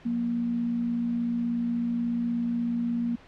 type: tone pair together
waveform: sine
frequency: 180 / 236.5 Hz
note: F#3 / A#3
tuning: -47 / +25 cents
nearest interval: perfect fourth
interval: 472 cents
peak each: -37 / -25 dBFS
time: 0.05-3.16 s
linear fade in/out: 10 ms
effects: pink hiss -52 dBFS RMS until 3.27 s + low-pass 3000 Hz 12 dB/octave